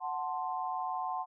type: chord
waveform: sine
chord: F# diminished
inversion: none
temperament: equal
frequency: 740 / 880 / 1046.5 Hz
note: F#5 / A5 / C6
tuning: 0 / 0 / 0 cents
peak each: -36 / -38 / -37 dBFS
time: 0-1.26 s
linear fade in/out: 50 ms
effects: none